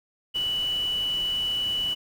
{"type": "tone in noise", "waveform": "sine", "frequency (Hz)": 2960, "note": "F#7", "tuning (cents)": 0, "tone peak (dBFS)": -24, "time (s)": [0.34, 1.95], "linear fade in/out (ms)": 20, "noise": "pink", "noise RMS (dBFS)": -42, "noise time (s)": [0.34, 1.95], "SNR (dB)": 15, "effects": []}